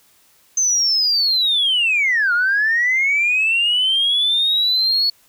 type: linear two-way sweep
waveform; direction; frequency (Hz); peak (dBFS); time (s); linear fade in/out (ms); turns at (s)
sine; down then up; 6272 to 1392 to 4417; -13; 0.57-5.1; 5; 2.33
effects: tanh soft clip ceiling -10 dBFS + white hiss -55 dBFS RMS until 5.28 s